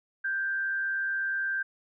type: tone with frequency modulation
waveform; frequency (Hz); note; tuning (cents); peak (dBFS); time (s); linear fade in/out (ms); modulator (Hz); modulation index
sine; 1573; G6; +6; -27; 0.24-1.63; 10; 96.6; 0.4
effects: none